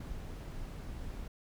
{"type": "noise", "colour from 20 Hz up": "brown", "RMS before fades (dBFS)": -42, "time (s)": [0, 1.28], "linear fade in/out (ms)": 5, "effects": []}